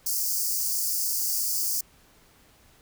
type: high-pass noise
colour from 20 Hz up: white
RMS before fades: -27 dBFS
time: 0.06-1.81 s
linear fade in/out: 5 ms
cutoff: 4600 Hz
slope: 96 dB/octave
effects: pink hiss -58 dBFS RMS until 2.81 s